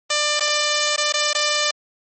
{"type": "tone with dropouts", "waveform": "5% pulse", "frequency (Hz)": 595, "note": "D5", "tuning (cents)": 22, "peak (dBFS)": -6, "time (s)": [0.1, 1.71], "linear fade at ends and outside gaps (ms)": 5, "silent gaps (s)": [[0.397, 0.406], [0.963, 0.978], [1.124, 1.138], [1.332, 1.348]], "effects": ["MP3 32 kbps"]}